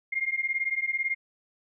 sine beating tone pair, 2115 / 2133 Hz, C7 / C7, +18 / +33 cents, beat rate 18 Hz, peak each -29 dBFS, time 0.12-1.15 s, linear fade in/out 10 ms, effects none

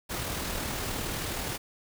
pink noise with amplitude modulation, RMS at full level -32 dBFS, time 0.09-1.58 s, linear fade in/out 20 ms, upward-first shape sine, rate 39.2 Hz, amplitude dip 30%, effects none

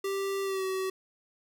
square tone with pitch glide, 392 to 379.1 Hz, G4 to F#4, 0 to +42 cents, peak -30 dBFS, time 0.04-0.9 s, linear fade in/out 5 ms, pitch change -58 cents, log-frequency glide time 0.43-0.64 s, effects none

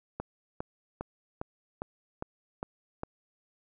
click train, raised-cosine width 1 ms, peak -20 dBFS, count 8, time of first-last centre 0.2-3.034 s, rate 2.47 Hz, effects none

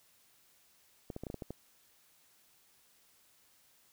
clicks, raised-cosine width 2 ms, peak -27 dBFS, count 8, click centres 1.102 / 1.164 / 1.236 / 1.268 / 1.301 / 1.343 / 1.422 / 1.506 s, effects white hiss -67 dBFS RMS until 3.92 s

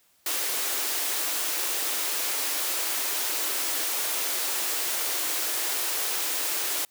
white high-pass noise, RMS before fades -28 dBFS, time 0.26-6.85 s, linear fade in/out 2 ms, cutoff 280 Hz, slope 96 dB/octave, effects white hiss -64 dBFS RMS until 6.9 s

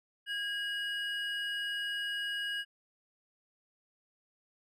triangle tone pair together, 1639.4 / 2900 Hz, G#6 / F#7, -23 / -35 cents, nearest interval minor seventh, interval 988 cents, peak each -34 / -35 dBFS, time 0.26-2.65 s, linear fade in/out 50 ms, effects none

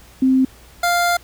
sine / 25% pulse tone pair in turn, 261.6 / 698.4 Hz, C4 / F5, 0 / 0 cents, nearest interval octave + perfect fourth, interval 1700 cents, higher second, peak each -11 dBFS, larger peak neither, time 0.22-0.45 / 0.83-1.17 s, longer second, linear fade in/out 5 ms, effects added 60 Hz sine -46 dBFS peak until 1.23 s + pink hiss -47 dBFS RMS until 1.23 s

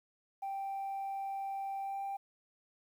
sine tone with pitch glide, 784 to 789 Hz, G5 to G5, 0 to +11 cents, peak -34 dBFS, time 0.42-2.17 s, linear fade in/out 10 ms, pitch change +11 cents, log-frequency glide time 1.83-2.01 s, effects tanh soft clip ceiling -34 dBFS + 11-bit

